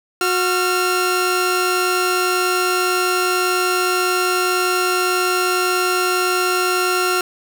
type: tone pair together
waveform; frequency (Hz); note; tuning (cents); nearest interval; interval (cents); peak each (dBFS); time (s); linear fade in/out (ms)
sawtooth; 364.2 / 1375; F#4 / F6; -27 / -27; octave + major seventh; 2300; -15; 0.21-7.21; 2
effects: none